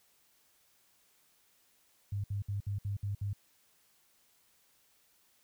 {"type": "tone bursts", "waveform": "sine", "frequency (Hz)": 100.7, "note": "G2", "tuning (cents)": 47, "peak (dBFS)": -32, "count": 7, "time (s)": [2.12, 3.332], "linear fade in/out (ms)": 5, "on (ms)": 120, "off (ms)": 62, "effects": ["white hiss -69 dBFS RMS until 5.43 s"]}